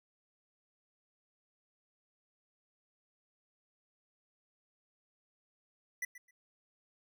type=tone with echo; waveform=square; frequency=1975.5 Hz; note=B6; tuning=in tune; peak=-35 dBFS; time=6.02-6.05 s; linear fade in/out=5 ms; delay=130 ms; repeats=2; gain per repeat=-15 dB; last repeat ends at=6.31 s; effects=none